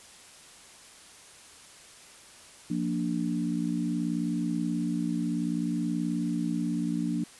sine chord, Bb major, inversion second, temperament equal, 174.61 / 233.1 / 293.7 Hz, F3 / Bb3 / D4, 0 / 0 / 0 cents, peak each -31 dBFS, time 2.7-7.24 s, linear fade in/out 5 ms, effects white hiss -51 dBFS RMS until 7.39 s + resampled to 24000 Hz

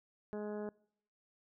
harmonic tone, 209.5 Hz, G#3, 15 cents sharp, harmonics 1 / 2 / 3 / 4 / 5 / 6 / 7 / 8, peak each -42 / -41 / -47 / -53 / -58 / -61 / -59 / -61 dBFS, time 0.33-0.69 s, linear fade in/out 0 ms, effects noise-tail reverb RT60 0.7 s tail -25 dB re dry

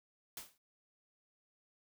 white noise with exponential decay, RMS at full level -42 dBFS, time 0.37-0.58 s, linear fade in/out 2 ms, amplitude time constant 45 ms, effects none

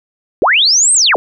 sine linear two-way sweep, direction up then down, 277.2 to 8620 to 304.7 Hz, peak -7 dBFS, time 0.42-1.16 s, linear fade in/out 0 ms, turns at 0.93 s, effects none

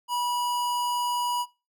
square tone, 973 Hz, B5, 26 cents flat, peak -26 dBFS, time 0.08-1.46 s, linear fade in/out 50 ms, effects noise-tail reverb RT60 0.3 s tail -23 dB re dry

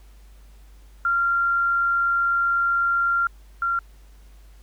sine tone pair in turn, 1384 / 1378.3 Hz, F6 / F6, -16 / -23 cents, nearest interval unison, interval 7 cents, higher first, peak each -18 / -20 dBFS, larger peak first, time 1.05-3.27 / 3.62-3.79 s, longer first, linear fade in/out 2 ms, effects added 50 Hz sine -45 dBFS peak until 4.62 s + pink hiss -59 dBFS RMS until 4.62 s

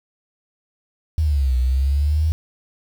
sine exponential two-way sweep, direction down then up, 80.8 to 61.74 to 80.6 Hz, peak -15 dBFS, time 1.18-2.32 s, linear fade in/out 0 ms, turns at 1.57 s, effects 7-bit

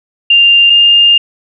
sine tone pair in turn, 2794 / 2812 Hz, F7 / F7, 0 / +11 cents, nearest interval unison, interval 11 cents, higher second, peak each -3 dBFS, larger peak neither, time 0.3-0.7 / 0.7-1.18 s, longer second, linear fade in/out 5 ms, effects none

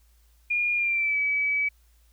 sine tone with pitch glide, 2423 to 2287 Hz, D#7 to D7, -47 to -47 cents, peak -22 dBFS, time 0.5-1.69 s, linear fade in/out 10 ms, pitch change -100 cents, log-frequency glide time 0.75-1.18 s, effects added 57 Hz sine -57 dBFS peak until 2.12 s + white hiss -67 dBFS RMS until 2.12 s

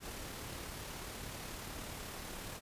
pink noise with amplitude modulation, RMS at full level -44 dBFS, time 0-2.61 s, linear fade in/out 50 ms, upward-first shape sine, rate 36.5 Hz, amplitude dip 25%, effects resampled to 32000 Hz

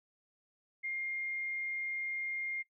sine tone, 2120 Hz, C7, 22 cents sharp, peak -35 dBFS, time 0.83-2.63 s, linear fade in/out 20 ms, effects noise-tail reverb RT60 0.1 s tail -18 dB re dry

